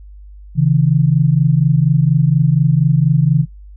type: tone pair together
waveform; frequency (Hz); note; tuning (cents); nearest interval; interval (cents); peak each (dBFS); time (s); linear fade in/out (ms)
sine; 135.4 / 159.6; C#3 / D#3; -40 / +44; minor third; 284; -12; 0.55-3.46; 50
effects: noise-tail reverb RT60 0.2 s tail -26 dB re dry + added 50 Hz sine -34 dBFS peak until 3.76 s